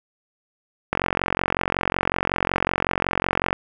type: click train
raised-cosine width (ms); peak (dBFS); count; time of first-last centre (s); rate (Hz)
0.5; -4; 119; 0.93-3.529; 45.4
effects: none